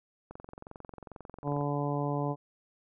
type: click train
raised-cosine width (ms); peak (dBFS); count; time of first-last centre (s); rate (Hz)
1; -30; 30; 0.31-1.61; 22.3
type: harmonic tone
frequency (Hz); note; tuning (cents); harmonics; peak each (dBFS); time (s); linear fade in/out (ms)
144.2; D3; -31; 1 / 2 / 3 / 4 / 5 / 6 / 7; -32 / -35 / -37 / -38 / -39 / -40 / -40; 1.43-2.36; 50
effects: none